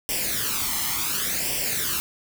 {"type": "noise with flanger", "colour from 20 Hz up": "white", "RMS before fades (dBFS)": -26, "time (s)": [0.09, 2], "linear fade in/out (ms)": 0, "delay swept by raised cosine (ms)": [0.37, 0.97], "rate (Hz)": 0.69, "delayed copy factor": 0.7, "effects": []}